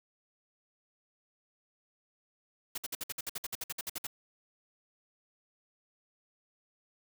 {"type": "noise bursts", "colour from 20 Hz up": "white", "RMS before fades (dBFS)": -37, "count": 16, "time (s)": [2.75, 4.069], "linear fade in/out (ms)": 5, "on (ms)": 29, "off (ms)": 57, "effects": []}